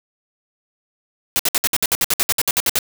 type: noise bursts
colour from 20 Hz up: white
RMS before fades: -17 dBFS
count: 16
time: 1.36-2.788 s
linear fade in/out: 0 ms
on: 33 ms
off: 60 ms
effects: none